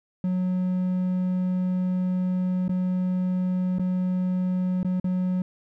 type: tone with dropouts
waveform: triangle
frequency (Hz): 183.1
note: F#3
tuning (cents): -18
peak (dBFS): -20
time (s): 0.24-5.42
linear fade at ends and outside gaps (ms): 2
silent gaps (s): 2.681-2.693 / 3.785-3.795 / 4.831-4.847 / 4.999-5.043
effects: none